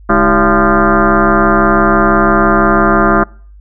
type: tone with frequency modulation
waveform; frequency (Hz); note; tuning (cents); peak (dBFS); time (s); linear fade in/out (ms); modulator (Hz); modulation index
sine; 501; B4; +25; -6; 0.09-3.24; 10; 178; 5.5
effects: noise-tail reverb RT60 0.5 s tail -26 dB re dry + added 50 Hz sine -34 dBFS peak until 3.6 s